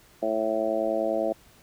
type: harmonic tone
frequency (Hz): 110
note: A2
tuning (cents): 0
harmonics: 2 / 3 / 4 / 5 / 6 / 7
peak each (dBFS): -36 / -31 / -35 / -28 / -27 / -37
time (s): 0.22-1.33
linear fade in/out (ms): 10
effects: pink hiss -56 dBFS RMS until 1.62 s